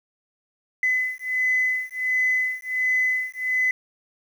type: beating tone pair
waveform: sine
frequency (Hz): 2017 / 2018.4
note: B6 / B6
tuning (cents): +36 / +37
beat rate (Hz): 1.4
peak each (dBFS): -23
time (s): 0.83-3.71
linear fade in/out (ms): 2
effects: tanh soft clip ceiling -13 dBFS + 8-bit